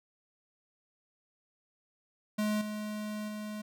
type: tone with level steps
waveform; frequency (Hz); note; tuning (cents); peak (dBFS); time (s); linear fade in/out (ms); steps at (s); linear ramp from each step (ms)
square; 211.7; G#3; +33; -29 / -36 / -38; 2.38-3.62; 10; 2.61 / 3.28; 5
effects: none